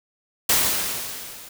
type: noise with level ramp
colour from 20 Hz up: white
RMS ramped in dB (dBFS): -17 to -42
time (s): 0.49-1.49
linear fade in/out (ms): 5
effects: none